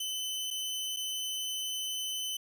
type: tone with dropouts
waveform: sawtooth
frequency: 3036 Hz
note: F#7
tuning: 44 cents sharp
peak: -30 dBFS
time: 0-2.37 s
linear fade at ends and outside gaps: 5 ms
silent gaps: 0.505-0.509 / 0.964-0.968 s
effects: none